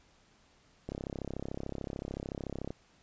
click train, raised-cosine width 2 ms, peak -24 dBFS, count 62, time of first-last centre 0.89-2.705 s, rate 33.6 Hz, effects pink hiss -65 dBFS RMS until 3.02 s + resampled to 16000 Hz

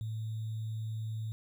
sine tone with sample-and-hold, 110 Hz, A2, in tune, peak -34 dBFS, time 0.01-1.32 s, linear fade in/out 0 ms, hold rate 3675 Hz, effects none

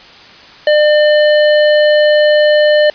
square tone, 600 Hz, D5, 37 cents sharp, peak -7 dBFS, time 0.67-2.9 s, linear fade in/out 2 ms, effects white hiss -37 dBFS RMS until 2.94 s + resampled to 11025 Hz

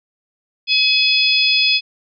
harmonic tone with a mistuned harmonic, 850 Hz, G#5, 40 cents sharp, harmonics 3 / 4 / 5 / 6, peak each -16 / -17 / -22 / -18 dBFS, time 0.67-1.81 s, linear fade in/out 50 ms, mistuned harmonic 6, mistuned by -40 cents, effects none

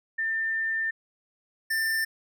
sine / square tone pair in turn, 1795 / 1788 Hz, A6 / A6, +34 / +27 cents, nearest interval unison, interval 7 cents, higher first, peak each -25 dBFS, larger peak neither, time 0.18-0.91 / 1.7-2.05 s, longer first, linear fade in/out 10 ms, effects none

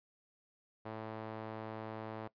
sawtooth tone with band-pass filter, 110 Hz, A2, in tune, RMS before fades -44 dBFS, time 0.85-2.28 s, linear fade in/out 10 ms, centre 680 Hz, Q 0.92, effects noise-tail reverb RT60 0.1 s tail -19 dB re dry + resampled to 11025 Hz

